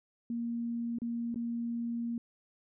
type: tone with dropouts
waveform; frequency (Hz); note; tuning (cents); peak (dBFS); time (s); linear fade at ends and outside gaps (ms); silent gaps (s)
sine; 234.5; A#3; +11; -32; 0.3-2.18; 2; 0.986-1.018 / 1.344-1.358
effects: none